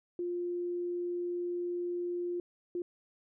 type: tone bursts at uneven times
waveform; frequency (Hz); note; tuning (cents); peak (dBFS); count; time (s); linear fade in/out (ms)
sine; 351.3; F4; +10; -32; 2; 0.19-2.4 / 2.75-2.82; 2
effects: none